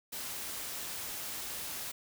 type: noise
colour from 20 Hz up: white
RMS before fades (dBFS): -40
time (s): 0.12-1.92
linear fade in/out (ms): 10
effects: none